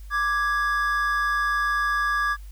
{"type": "tone pair together", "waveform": "triangle", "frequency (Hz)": [1174.7, 1661.3], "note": ["D6", "G#6"], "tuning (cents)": [0, 0], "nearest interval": "tritone", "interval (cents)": 600, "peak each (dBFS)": -22, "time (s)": [0.1, 2.37], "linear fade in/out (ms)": 50, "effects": ["added 50 Hz sine -37 dBFS peak until 2.51 s", "white hiss -57 dBFS RMS until 2.51 s"]}